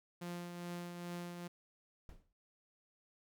sawtooth tone with tremolo, 174.61 Hz, F3, in tune, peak -37 dBFS, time 0.21-1.48 s, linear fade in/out 10 ms, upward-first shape triangle, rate 2.4 Hz, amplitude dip 45%
brown noise with exponential decay, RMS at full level -47 dBFS, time 2.09-2.33 s, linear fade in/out 1 ms, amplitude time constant 52 ms
effects none

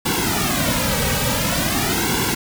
pink noise with flanger, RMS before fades -20 dBFS, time 0.05-2.35 s, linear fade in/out 10 ms, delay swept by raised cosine 1.6 to 2.9 ms, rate 0.47 Hz, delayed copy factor -1, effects none

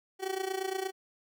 30% pulse tone with amplitude modulation, 381 Hz, G4, 49 cents flat, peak -26 dBFS, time 0.19-0.92 s, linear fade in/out 50 ms, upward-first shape sine, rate 28.6 Hz, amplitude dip 80%, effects none

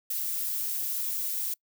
violet noise, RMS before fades -31 dBFS, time 0.1-1.54 s, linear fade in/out 5 ms, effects noise-tail reverb RT60 0.1 s tail -25 dB re dry

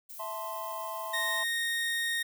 violet noise, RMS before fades -45 dBFS, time 0.09-1.4 s, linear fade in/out 10 ms
triangle chord, A minor, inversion second, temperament equal, 659.3 / 880 / 1046.5 Hz, E5 / A5 / C6, 0 / 0 / 0 cents, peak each -38 / -40 / -36 dBFS, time 0.19-1.44 s, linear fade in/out 10 ms
30% pulse tone, 1856 Hz, A#6, 8 cents flat, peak -26 dBFS, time 1.13-2.23 s, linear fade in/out 10 ms
effects none

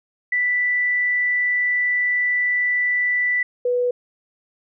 sine tone pair in turn, 1975.5 / 491.7 Hz, B6 / B4, 0 / -8 cents, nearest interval 2 octaves, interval 2408 cents, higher first, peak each -17 dBFS, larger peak neither, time 0.32-3.43 / 3.65-3.91 s, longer first, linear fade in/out 5 ms, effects none

